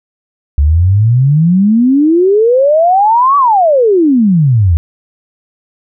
sine exponential two-way sweep, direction up then down, 68.9 to 1159 to 77.5 Hz, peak -5 dBFS, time 0.58-4.77 s, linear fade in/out 0 ms, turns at 3.37 s, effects none

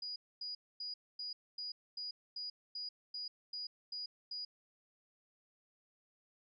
sine tone bursts, 4900 Hz, D#8, 27 cents flat, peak -40 dBFS, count 12, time 0.02-4.45 s, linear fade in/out 5 ms, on 140 ms, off 250 ms, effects none

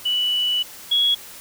sine tone pair in turn, 2960 / 3340 Hz, F#7 / G#7, 0 / +9 cents, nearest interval major second, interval 209 cents, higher second, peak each -18 / -15 dBFS, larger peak second, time 0.05-0.63 / 0.91-1.15 s, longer first, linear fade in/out 10 ms, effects white hiss -40 dBFS RMS until 1.4 s

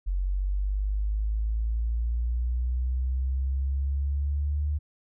sine linear sweep, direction up, 45.43 to 74.5 Hz, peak -24 dBFS, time 0.06-4.79 s, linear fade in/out 20 ms, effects none

